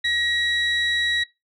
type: tone pair together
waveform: sine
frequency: 1900 / 3882 Hz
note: A#6 / B7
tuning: +33 / -31 cents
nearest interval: octave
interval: 1236 cents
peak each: -21 / -21 dBFS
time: 0.04-1.24 s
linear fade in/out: 10 ms
effects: noise-tail reverb RT60 0.2 s tail -19 dB re dry + tanh soft clip ceiling -15 dBFS